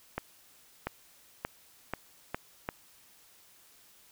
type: accelerating click train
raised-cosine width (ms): 0.5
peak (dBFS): -17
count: 6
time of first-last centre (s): 0.18-2.689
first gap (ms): 690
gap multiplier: 0.84
effects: white hiss -60 dBFS RMS until 4.11 s